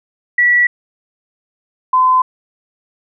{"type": "tone pair in turn", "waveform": "sine", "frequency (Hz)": [1945, 1023.2], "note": ["B6", "C6"], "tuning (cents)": [-27, -39], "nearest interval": "major seventh", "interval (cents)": 1112, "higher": "first", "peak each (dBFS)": -8, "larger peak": "neither", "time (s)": [[0.38, 0.67], [1.93, 2.22]], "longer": "neither", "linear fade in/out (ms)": 5, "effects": []}